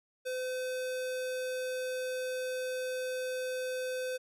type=tone; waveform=square; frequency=510 Hz; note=C5; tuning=44 cents flat; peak=-34 dBFS; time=0.25-4.18 s; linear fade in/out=20 ms; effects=resampled to 32000 Hz